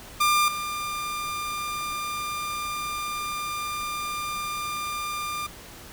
sawtooth tone with level steps, 1197 Hz, D6, 33 cents sharp, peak -15 / -25 dBFS, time 0.2-5.47 s, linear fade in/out 10 ms, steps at 0.48 s, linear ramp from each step 2 ms, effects pink hiss -44 dBFS RMS until 5.92 s

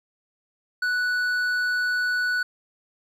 sine tone with hard clipping, 1480 Hz, F#6, in tune, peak -23 dBFS, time 0.82-2.43 s, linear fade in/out 5 ms, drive 6 dB, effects none

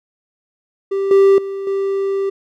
triangle tone with level steps, 392 Hz, G4, in tune, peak -14 / -5 / -20 / -14 dBFS, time 0.91-2.3 s, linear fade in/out 10 ms, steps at 1.11 / 1.38 / 1.67 s, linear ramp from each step 2 ms, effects none

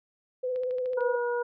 sine tone with vibrato, 505 Hz, B4, 39 cents sharp, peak -27 dBFS, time 0.43-1.16 s, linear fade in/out 10 ms, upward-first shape sine, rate 17 Hz, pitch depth 30 cents each way
click train, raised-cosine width 0.3 ms, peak -34 dBFS, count 7, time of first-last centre 0.56-1.008 s, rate 13.4 Hz
harmonic tone, 481.5 Hz, B4, 44 cents flat, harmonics 1 / 2 / 3, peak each -27 / -34 / -36 dBFS, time 0.97-1.43 s, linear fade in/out 10 ms
effects none

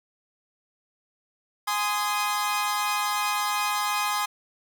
sawtooth chord, Ab major, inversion none, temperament equal with one note detuned, 830.6 / 1035.7 / 1244.5 Hz, Ab5 / C6 / Eb6, 0 / -18 / 0 cents, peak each -25 dBFS, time 1.67-4.26 s, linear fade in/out 10 ms, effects none

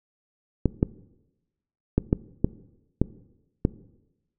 clicks, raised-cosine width 3 ms, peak -6 dBFS, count 7, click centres 0.657 / 0.829 / 1.98 / 2.129 / 2.445 / 3.016 / 3.651 s, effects noise-tail reverb RT60 1.0 s tail -19 dB re dry

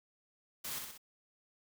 white noise with echo, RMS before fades -41 dBFS, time 0.64-0.79 s, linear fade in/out 10 ms, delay 63 ms, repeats 3, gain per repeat -4 dB, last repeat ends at 0.979 s, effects none

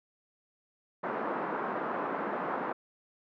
white band-pass noise, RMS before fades -34 dBFS, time 1.03-2.73 s, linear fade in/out 10 ms, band 200 to 1300 Hz, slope 24 dB/octave, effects none

